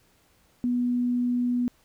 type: tone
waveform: sine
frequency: 244.8 Hz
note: B3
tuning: 15 cents flat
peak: -22 dBFS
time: 0.64-1.68 s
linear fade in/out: 0 ms
effects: pink hiss -63 dBFS RMS until 1.84 s